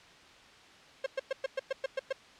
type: tone bursts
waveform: 45% pulse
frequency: 535 Hz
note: C5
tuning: 38 cents sharp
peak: -29 dBFS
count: 9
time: 1.04-2.127 s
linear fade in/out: 5 ms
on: 23 ms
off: 110 ms
effects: white hiss -55 dBFS RMS until 2.39 s + low-pass 4000 Hz 12 dB/octave